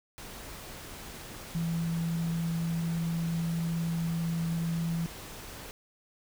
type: tone in noise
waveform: sine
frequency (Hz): 166.5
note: E3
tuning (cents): +18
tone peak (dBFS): -28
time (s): 1.55-5.06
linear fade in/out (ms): 0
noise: pink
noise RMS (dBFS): -44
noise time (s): 0.18-5.71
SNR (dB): +13
effects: none